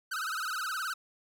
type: tone with vibrato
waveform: 45% pulse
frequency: 1396.9 Hz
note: F6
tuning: in tune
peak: -32 dBFS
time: 0.11-0.94 s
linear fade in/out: 10 ms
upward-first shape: sine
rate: 19 Hz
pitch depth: 190 cents each way
effects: none